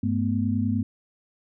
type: tone cluster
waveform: sine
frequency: 100.5 / 218.3 / 248.2 Hz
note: G2 / A3 / B3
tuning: +44 / -13 / +9 cents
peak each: -26 dBFS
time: 0.03-0.83 s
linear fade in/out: 5 ms
effects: none